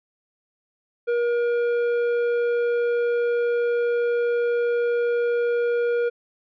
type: tone with tanh clipping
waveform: triangle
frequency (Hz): 476.2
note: A#4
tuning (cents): +37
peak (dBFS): -21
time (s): 1.07-6.1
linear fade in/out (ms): 20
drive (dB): 13
effects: none

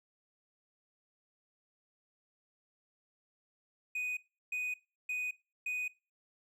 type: tone bursts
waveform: triangle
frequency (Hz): 2489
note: D#7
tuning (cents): 0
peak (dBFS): -32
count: 4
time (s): 3.95-5.88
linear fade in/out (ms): 5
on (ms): 220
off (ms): 350
effects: noise-tail reverb RT60 0.3 s tail -21 dB re dry

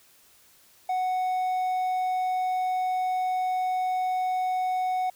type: tone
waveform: triangle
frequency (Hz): 740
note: F#5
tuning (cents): 0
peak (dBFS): -22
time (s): 0.89-5.1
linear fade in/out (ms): 5
effects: white hiss -58 dBFS RMS until 5.15 s

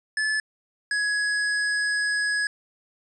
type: tone pair in turn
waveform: square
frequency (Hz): 1730 / 1674.9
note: A6 / G#6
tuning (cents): -30 / +14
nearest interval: minor second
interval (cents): 56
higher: first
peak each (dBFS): -23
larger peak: neither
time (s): 0.17-0.4 / 0.91-2.47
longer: second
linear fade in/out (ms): 2
effects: resampled to 22050 Hz

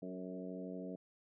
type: harmonic tone with a mistuned harmonic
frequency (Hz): 92.5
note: F#2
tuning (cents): 0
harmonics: 2 / 3 / 4 / 5 / 6 / 7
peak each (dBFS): -46 / -47 / -52 / -50 / -53 / -52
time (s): 0.02-0.96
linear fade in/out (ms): 5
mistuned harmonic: 5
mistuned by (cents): -16
effects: none

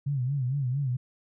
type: tone with vibrato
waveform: sine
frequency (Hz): 133.2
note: C3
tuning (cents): +31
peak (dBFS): -25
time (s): 0.06-0.97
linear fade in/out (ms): 10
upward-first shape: sine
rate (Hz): 4.4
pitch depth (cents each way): 140
effects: none

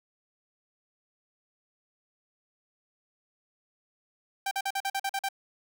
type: tone bursts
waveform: sawtooth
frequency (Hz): 784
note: G5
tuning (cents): 0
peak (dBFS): -24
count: 9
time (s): 4.46-5.288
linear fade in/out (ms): 5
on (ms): 52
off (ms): 45
effects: none

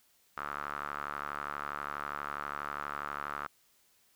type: tone with band-pass filter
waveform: sawtooth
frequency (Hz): 72.3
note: D2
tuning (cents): -27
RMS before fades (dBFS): -39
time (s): 0.37-3.47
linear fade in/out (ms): 0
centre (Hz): 1300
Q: 5.3
effects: white hiss -68 dBFS RMS until 4.15 s

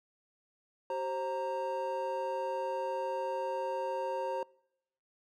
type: tone cluster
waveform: triangle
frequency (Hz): 382.9 / 530 / 927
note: G4 / C5 / A#5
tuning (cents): -41 / +22 / -10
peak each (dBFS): -39 / -33 / -35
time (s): 0.9-4.43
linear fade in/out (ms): 2
effects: noise-tail reverb RT60 0.8 s tail -25 dB re dry

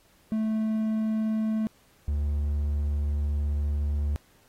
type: tone pair in turn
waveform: triangle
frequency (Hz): 218.6 / 72.95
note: A3 / D2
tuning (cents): -11 / -11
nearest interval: octave + perfect fifth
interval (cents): 1900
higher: first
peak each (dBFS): -22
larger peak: neither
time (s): 0.32-1.67 / 2.08-4.16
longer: second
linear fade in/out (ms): 0
effects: pink hiss -62 dBFS RMS until 4.48 s + AAC 48 kbps

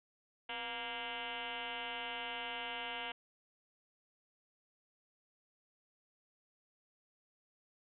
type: tone with frequency modulation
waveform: sine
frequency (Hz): 1854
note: A#6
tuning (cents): -10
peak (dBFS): -39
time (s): 0.49-3.12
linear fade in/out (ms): 5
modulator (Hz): 228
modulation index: 5.9
effects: none

